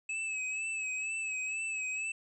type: tone with vibrato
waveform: square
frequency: 2586 Hz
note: E7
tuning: 34 cents flat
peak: -34 dBFS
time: 0.09-2.12 s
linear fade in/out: 5 ms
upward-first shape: sine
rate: 2.1 Hz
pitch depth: 47 cents each way
effects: resampled to 22050 Hz